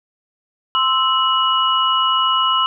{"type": "tone cluster", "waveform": "sine", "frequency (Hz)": [1043, 1315, 2922], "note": ["C6", "E6", "F#7"], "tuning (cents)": [-6, -5, -22], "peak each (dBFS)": -18, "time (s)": [0.75, 2.66], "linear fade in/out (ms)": 0, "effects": []}